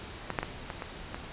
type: clicks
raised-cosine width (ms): 0.5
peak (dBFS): -16 / -12 / -16 / -20 / -20 / -20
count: 6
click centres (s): 0.303 / 0.388 / 0.43 / 0.702 / 0.822 / 1.145
effects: pink hiss -43 dBFS RMS until 1.32 s + resampled to 8000 Hz